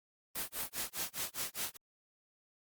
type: noise with tremolo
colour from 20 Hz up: white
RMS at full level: -36 dBFS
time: 0.35-1.77 s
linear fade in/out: 5 ms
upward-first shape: sine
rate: 4.9 Hz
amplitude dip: 100%
effects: Opus 32 kbps